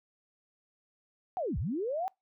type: linear two-way sweep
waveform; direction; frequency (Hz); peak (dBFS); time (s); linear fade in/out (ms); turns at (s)
sine; down then up; 784 to 52 to 784; -30; 1.37-2.08; 0; 1.58
effects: noise-tail reverb RT60 0.2 s tail -26 dB re dry